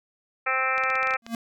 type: harmonic tone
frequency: 261.6 Hz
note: C4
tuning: in tune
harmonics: 2 / 3 / 4 / 5 / 6 / 7 / 8 / 9 / 10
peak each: -33 / -32 / -38 / -26 / -35 / -30 / -34 / -28 / -37 dBFS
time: 0.46-1.17 s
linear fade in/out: 10 ms
type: clicks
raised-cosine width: 0.2 ms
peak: -20 dBFS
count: 9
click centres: 0.78 / 0.837 / 0.902 / 0.955 / 1.03 / 1.072 / 1.108 / 1.138 / 1.265 s
type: tone with exponential growth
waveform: square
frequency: 230 Hz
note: A#3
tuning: 23 cents flat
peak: -25 dBFS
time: 1.22-1.35 s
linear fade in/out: 2 ms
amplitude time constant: 27 ms
effects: none